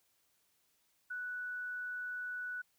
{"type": "tone", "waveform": "sine", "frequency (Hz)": 1480, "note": "F#6", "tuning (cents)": 0, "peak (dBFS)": -38, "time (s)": [1.1, 2.62], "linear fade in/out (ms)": 10, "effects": ["white hiss -75 dBFS RMS until 2.78 s"]}